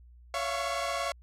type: tone cluster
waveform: sawtooth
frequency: 561 / 676 / 709 / 1105 Hz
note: C#5 / E5 / F5 / C#6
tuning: +21 / +43 / +26 / -6 cents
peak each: -32 / -30 / -36 / -31 dBFS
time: 0.34-1.12 s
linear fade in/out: 2 ms
effects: added 60 Hz sine -51 dBFS peak until 1.22 s + low-pass 9000 Hz 12 dB/octave